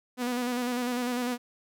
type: tone with vibrato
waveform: sawtooth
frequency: 245.9 Hz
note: B3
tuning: 7 cents flat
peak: -24 dBFS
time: 0.17-1.38 s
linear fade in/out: 50 ms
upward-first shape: square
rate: 10 Hz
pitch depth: 31 cents each way
effects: none